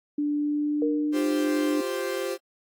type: tone with pitch glide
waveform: sine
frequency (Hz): 293.7 to 299.9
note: D4 to D4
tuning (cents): 0 to +36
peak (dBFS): -23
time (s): 0.18-1.81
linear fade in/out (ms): 5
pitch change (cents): +36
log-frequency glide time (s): 0.33-1.22
type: tone with exponential decay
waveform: sine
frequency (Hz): 466.2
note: A#4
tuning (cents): 0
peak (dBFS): -22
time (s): 0.82-1.38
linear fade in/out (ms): 2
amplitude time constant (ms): 120
type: chord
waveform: 45% pulse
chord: F suspended second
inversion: none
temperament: equal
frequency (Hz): 349.2 / 392 / 523.3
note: F4 / G4 / C5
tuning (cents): 0 / 0 / 0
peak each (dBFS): -33 / -31 / -31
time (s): 1.12-2.38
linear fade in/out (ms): 50
effects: AAC 64 kbps